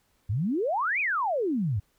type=exponential two-way sweep; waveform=sine; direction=up then down; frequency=90.7 to 2568 to 90.7 Hz; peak=-24 dBFS; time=0.29-1.8 s; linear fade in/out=10 ms; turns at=1 s; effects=pink hiss -69 dBFS RMS until 1.98 s